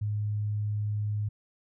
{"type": "tone", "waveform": "sine", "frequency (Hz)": 104.8, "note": "G#2", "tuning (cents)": 16, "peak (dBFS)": -27, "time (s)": [0.01, 1.29], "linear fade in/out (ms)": 10, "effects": []}